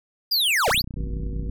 square linear two-way sweep, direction down then up, 5000 to 404.7 to 5000 Hz, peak -19 dBFS, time 0.31-0.82 s, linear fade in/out 10 ms, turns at 0.69 s
click train, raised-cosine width 5 ms, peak -21 dBFS, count 26, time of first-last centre 0.68-1.494 s, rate 30.7 Hz
harmonic tone, 52.9 Hz, G#1, 33 cents sharp, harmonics 1 / 3 / 5 / 7 / 9, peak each -27 / -37 / -41 / -44 / -46 dBFS, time 0.96-1.5 s, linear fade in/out 5 ms
effects none

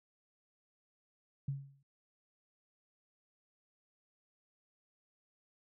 sine tone with exponential decay, 138.3 Hz, C#3, 4 cents flat, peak -31 dBFS, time 1.48-1.83 s, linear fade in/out 5 ms, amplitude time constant 74 ms, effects none

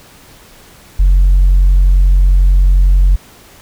sine tone, 45.6 Hz, F#1, 24 cents flat, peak -3 dBFS, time 0.99-3.16 s, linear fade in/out 10 ms, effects tanh soft clip ceiling -3 dBFS + pink hiss -41 dBFS RMS until 3.61 s

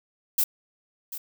violet noise with echo, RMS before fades -22 dBFS, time 0.38-0.44 s, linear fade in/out 5 ms, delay 740 ms, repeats 1, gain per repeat -13 dB, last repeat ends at 1.18 s, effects none

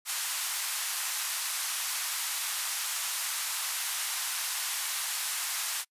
white band-pass noise, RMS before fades -33 dBFS, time 0.05-5.85 s, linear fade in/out 50 ms, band 870 to 13000 Hz, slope 24 dB/octave, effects noise-tail reverb RT60 0.1 s tail -26 dB re dry + resampled to 32000 Hz

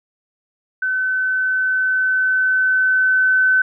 sine tone with level ramp, 1519 Hz, F#6, 45 cents sharp, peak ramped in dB -17 to -11 dBFS, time 0.82-3.62 s, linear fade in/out 5 ms, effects none

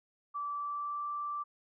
sine tone with pitch glide, 1160 to 1170.8 Hz, D6 to D6, -22 to -6 cents, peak -34 dBFS, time 0.34-1.44 s, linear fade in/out 20 ms, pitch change +16 cents, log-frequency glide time 0.54-1.08 s, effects none

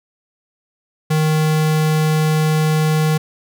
square tone, 155.56 Hz, D#3, in tune, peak -14 dBFS, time 1.1-3.18 s, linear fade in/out 10 ms, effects none

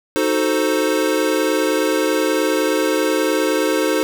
square chord, D# diminished seventh, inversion none, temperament equal, 311.1 / 370 / 440 / 523.3 Hz, D#4 / F#4 / A4 / C5, 0 / 0 / 0 / 0 cents, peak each -21 / -24 / -22 / -22 dBFS, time 0.16-4.03 s, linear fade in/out 0 ms, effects none

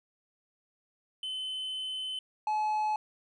triangle tone pair in turn, 3047 / 855 Hz, G7 / A5, -50 / -50 cents, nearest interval octave + minor seventh, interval 2200 cents, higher first, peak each -32 / -25 dBFS, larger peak second, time 1.23-2.19 / 2.47-2.96 s, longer first, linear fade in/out 2 ms, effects resampled to 22050 Hz

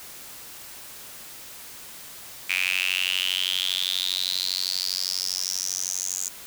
sawtooth tone with high-pass filter sweep, 92.5 Hz, F#2, in tune, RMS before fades -27 dBFS, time 2.49-6.29 s, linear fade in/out 10 ms, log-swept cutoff 2400 to 6900 Hz, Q 8.2, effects white hiss -42 dBFS RMS until 6.46 s

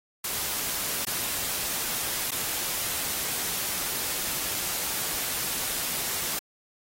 white noise with dropouts, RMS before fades -30 dBFS, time 0.24-6.39 s, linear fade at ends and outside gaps 5 ms, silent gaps 1.051-1.067 / 2.309-2.316 s, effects AAC 48 kbps

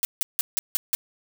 blue noise bursts, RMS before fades -23 dBFS, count 6, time 0.03-0.95 s, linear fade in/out 0 ms, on 20 ms, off 160 ms, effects none

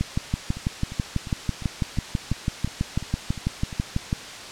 two click trains, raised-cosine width 5 ms, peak -10 / -22 dBFS, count 26 / 10, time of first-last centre 0.01-4.129 / 0.57-3.728 s, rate 6.07 / 2.85 Hz, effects white hiss -37 dBFS RMS until 4.51 s + low-pass 6000 Hz 12 dB/octave

